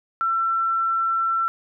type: tone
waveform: sine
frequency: 1345 Hz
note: E6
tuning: 34 cents sharp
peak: -19 dBFS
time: 0.21-1.48 s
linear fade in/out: 0 ms
effects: none